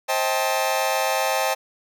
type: chord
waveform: sawtooth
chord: A half-diminished seventh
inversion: first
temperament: just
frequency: 528 / 633.6 / 792 / 880 Hz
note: C5 / Eb5 / G5 / A5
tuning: +16 / +31 / +18 / 0 cents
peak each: -22 / -22 / -21 / -23 dBFS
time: 0.08-1.55 s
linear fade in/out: 20 ms
effects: none